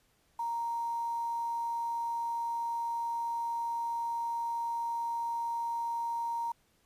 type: tone with quantisation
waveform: sine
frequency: 932.3 Hz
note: A#5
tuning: in tune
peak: -31 dBFS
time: 0.39-6.52 s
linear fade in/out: 5 ms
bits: 9
effects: pink hiss -70 dBFS RMS until 6.85 s + resampled to 32000 Hz